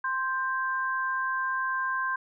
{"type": "tone pair together", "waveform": "sine", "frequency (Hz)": [1046.5, 1575.7], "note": ["C6", "G6"], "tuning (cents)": [0, 9], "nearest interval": "perfect fifth", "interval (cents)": 709, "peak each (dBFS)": [-29, -29], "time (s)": [0.04, 2.16], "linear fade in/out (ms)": 5, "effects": []}